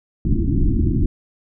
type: low-pass noise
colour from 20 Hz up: pink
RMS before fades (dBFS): -17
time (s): 0.25-1.06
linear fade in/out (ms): 2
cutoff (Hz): 350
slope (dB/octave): 96
effects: none